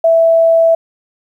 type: tone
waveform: sine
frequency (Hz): 659.3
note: E5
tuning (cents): 0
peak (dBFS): -6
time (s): 0.04-0.75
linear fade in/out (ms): 5
effects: 8-bit